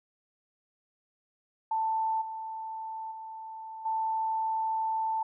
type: tone with level steps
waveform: sine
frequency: 886 Hz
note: A5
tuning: 12 cents sharp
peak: -26 / -35 / -39 / -27 dBFS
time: 1.71-5.23 s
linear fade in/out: 5 ms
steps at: 2.21 / 3.11 / 3.85 s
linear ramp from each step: 10 ms
effects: none